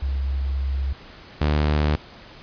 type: tone pair in turn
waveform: sine / sawtooth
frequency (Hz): 67.6 / 74.95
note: C#2 / D2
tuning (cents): -43 / +36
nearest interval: major second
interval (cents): 179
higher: second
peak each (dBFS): -21 / -14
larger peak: second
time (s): 0.02-0.93 / 1.41-1.96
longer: first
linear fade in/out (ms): 5
effects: pink hiss -44 dBFS RMS until 2.42 s + resampled to 11025 Hz